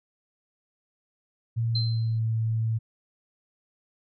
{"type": "tone with pitch glide", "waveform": "sine", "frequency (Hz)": [115.1, 112.15], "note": ["A#2", "A2"], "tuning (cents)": [-22, 34], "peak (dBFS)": -23, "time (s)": [1.56, 2.79], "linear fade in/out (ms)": 20, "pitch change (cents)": -44, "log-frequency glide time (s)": [1.72, 2.21]}
{"type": "tone with exponential decay", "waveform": "sine", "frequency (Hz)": 4103, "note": "C8", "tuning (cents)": -35, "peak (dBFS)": -25, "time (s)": [1.75, 2.19], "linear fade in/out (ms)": 5, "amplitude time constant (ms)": 94}
{"effects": []}